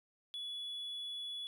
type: tone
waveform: triangle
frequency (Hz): 3408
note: G#7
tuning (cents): +44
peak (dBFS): -38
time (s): 0.34-1.47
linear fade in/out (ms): 0
effects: tanh soft clip ceiling -34 dBFS